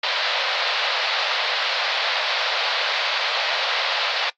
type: band-pass noise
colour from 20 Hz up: white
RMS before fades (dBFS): -23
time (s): 0.03-4.3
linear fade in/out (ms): 5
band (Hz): 520 to 4500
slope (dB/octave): 48
effects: noise-tail reverb RT60 0.1 s tail -20 dB re dry + AAC 64 kbps